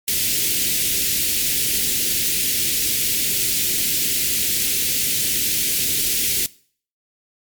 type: band-stop noise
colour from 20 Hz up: white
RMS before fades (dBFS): -20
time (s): 0.08-6.46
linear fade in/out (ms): 0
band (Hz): 420 to 2200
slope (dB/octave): 24
effects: noise-tail reverb RT60 0.5 s tail -21 dB re dry + MP3 96 kbps